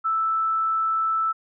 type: tone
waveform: sine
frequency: 1318.5 Hz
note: E6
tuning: in tune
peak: -20 dBFS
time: 0.04-1.33 s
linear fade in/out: 20 ms
effects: none